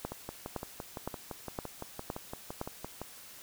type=two click trains; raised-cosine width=1 ms; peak=-20 / -24 dBFS; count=6 / 18; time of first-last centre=0.05-2.614 / 0.12-3.016 s; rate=1.95 / 5.87 Hz; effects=white hiss -51 dBFS RMS until 3.42 s